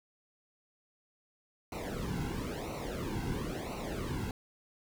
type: noise with flanger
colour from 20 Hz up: brown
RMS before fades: -37 dBFS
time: 1.72-4.31 s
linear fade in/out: 2 ms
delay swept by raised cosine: 0.59 to 1.69 ms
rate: 0.99 Hz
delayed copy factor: -0.85
effects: none